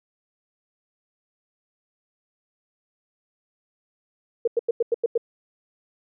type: tone bursts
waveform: sine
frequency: 466.2 Hz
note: A#4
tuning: in tune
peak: -17 dBFS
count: 7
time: 4.45-5.178 s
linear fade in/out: 5 ms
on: 26 ms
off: 91 ms
effects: none